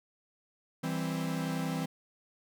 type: chord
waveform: 45% pulse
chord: C major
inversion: first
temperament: equal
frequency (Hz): 164.81 / 196 / 261.6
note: E3 / G3 / C4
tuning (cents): 0 / 0 / 0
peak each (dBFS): -34 / -39 / -36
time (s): 0.83-1.86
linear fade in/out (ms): 10
effects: none